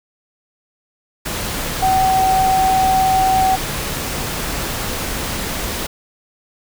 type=tone in noise; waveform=sine; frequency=759 Hz; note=F#5; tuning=44 cents sharp; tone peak=-12 dBFS; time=1.82-3.56 s; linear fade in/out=10 ms; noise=pink; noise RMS=-23 dBFS; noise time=1.25-5.87 s; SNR=+8 dB; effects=none